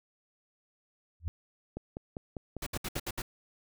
sine tone with exponential growth, 82.5 Hz, E2, 2 cents sharp, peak -27 dBFS, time 1.2-1.28 s, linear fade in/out 0 ms, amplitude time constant 17 ms
click train, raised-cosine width 2 ms, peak -24 dBFS, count 7, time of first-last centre 1.77-2.965 s, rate 5.02 Hz
pink noise bursts, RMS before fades -36 dBFS, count 6, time 2.62-3.22 s, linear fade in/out 5 ms, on 45 ms, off 66 ms
effects none

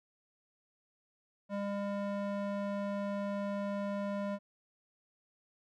square tone with band-pass filter, 201.4 Hz, G3, 47 cents sharp, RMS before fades -36 dBFS, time 1.49-4.39 s, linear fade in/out 50 ms, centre 570 Hz, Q 0.91, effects none

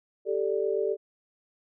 sine chord, G suspended second, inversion none, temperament equal, 392 / 440 / 587.3 Hz, G4 / A4 / D5, 0 / 0 / 0 cents, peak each -28 / -28 / -32 dBFS, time 0.25-0.97 s, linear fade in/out 50 ms, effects none

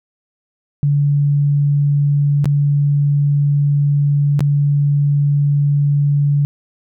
sine tone with dropouts, 143.8 Hz, D3, 36 cents flat, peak -11 dBFS, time 0.83-6.45 s, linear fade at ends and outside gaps 0 ms, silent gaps 2.444-2.456 / 4.393-4.406 s, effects none

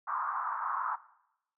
pink band-pass noise, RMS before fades -34 dBFS, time 0.07-0.96 s, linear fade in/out 10 ms, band 960 to 1300 Hz, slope 48 dB/octave, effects noise-tail reverb RT60 0.8 s tail -18 dB re dry

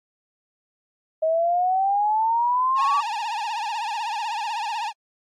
sine exponential sweep, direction up, 630 to 1159 Hz, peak -18 dBFS, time 1.22-3.01 s, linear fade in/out 10 ms
45% pulse tone with vibrato, 880 Hz, A5, in tune, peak -25 dBFS, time 2.75-4.93 s, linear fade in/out 50 ms, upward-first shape triangle, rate 16 Hz, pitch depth 160 cents each way
effects low-pass 5000 Hz 12 dB/octave + AAC 64 kbps

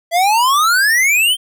square exponential sweep, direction up, 659.3 to 3200 Hz, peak -11 dBFS, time 0.11-1.37 s, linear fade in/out 50 ms, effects none

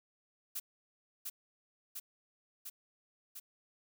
blue noise with echo, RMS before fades -39 dBFS, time 0.55-0.6 s, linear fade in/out 10 ms, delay 700 ms, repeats 4, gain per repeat -2 dB, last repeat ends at 3.4 s, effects none

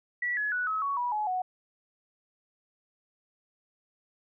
sine tone with pitch steps, 1947 / 1695 / 1475.6 / 1284.5 / 1118.3 / 973.5 / 847.5 / 737.8 Hz, B6 / G#6 / F#6 / E6 / C#6 / B5 / G#5 / F#5, -25 / +35 / -5 / -45 / +15 / -25 / +35 / -5 cents, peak -27 dBFS, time 0.22-1.42 s, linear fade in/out 5 ms, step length 150 ms, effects none

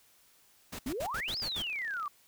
pink noise bursts, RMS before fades -41 dBFS, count 7, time 0.72-1.626 s, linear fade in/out 10 ms, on 72 ms, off 67 ms
sine exponential two-way sweep, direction up then down, 234.4 to 5274 to 1123 Hz, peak -33 dBFS, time 0.86-2.08 s, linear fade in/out 2 ms, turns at 1.38 s
click train, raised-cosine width 0.2 ms, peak -35 dBFS, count 27, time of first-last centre 1.28-2.058 s, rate 33.4 Hz
effects white hiss -64 dBFS RMS until 2.27 s

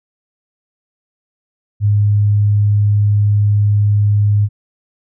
sine tone, 103.4 Hz, G#2, 7 cents flat, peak -9 dBFS, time 1.8-4.49 s, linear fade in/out 50 ms, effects none

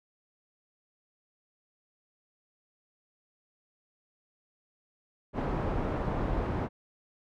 pink low-pass noise, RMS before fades -31 dBFS, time 5.33-6.69 s, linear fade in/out 50 ms, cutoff 1000 Hz, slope 12 dB/octave, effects none

